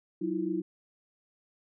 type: tone cluster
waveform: sine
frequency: 186.5 / 317.2 / 343.7 Hz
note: F#3 / D#4 / F4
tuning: +14 / +33 / -28 cents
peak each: -36 / -31 / -33 dBFS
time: 0.21-0.62 s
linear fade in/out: 10 ms
effects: none